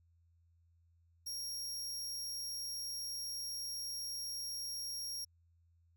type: tone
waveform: sawtooth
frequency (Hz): 5588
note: F8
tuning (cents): 0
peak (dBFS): -37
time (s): 1.26-5.25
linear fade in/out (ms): 10
effects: added 84 Hz sine -67 dBFS peak until 5.96 s

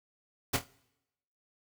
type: noise with echo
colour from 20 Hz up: pink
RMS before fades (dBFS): -27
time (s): 0.53-0.57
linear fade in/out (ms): 10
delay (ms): 25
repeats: 4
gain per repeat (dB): -9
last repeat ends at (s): 0.67
effects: noise-tail reverb RT60 0.9 s tail -24 dB re dry + high-pass 60 Hz 12 dB/octave

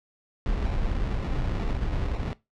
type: noise with sample-and-hold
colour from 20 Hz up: brown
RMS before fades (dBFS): -27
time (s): 0.46-2.33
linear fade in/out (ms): 0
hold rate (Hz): 1575
effects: noise-tail reverb RT60 0.2 s tail -18 dB re dry + low-pass 4000 Hz 12 dB/octave

